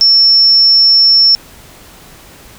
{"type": "tone", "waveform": "sine", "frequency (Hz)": 5400, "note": "E8", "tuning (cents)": 41, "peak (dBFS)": -4, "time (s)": [0.01, 1.35], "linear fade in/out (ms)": 0, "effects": ["pink hiss -38 dBFS RMS until 2.58 s"]}